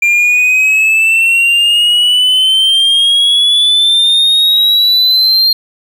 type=exponential sweep; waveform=triangle; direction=up; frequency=2381 to 4215 Hz; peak=-5 dBFS; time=0.02-5.53 s; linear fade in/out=5 ms; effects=7-bit